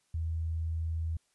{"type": "tone", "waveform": "sine", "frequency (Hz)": 81.3, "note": "E2", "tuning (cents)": -23, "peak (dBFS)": -30, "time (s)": [0.14, 1.17], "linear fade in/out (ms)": 5, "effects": ["white hiss -73 dBFS RMS until 1.34 s", "resampled to 24000 Hz"]}